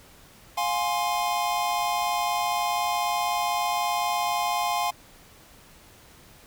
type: chord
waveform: square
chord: F minor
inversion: none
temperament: equal with one note detuned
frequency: 706.6 / 830.6 / 1046.5 Hz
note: F5 / Ab5 / C6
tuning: +20 / 0 / 0 cents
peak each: -29 dBFS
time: 0.57-4.91 s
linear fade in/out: 10 ms
effects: pink hiss -52 dBFS RMS until 6.46 s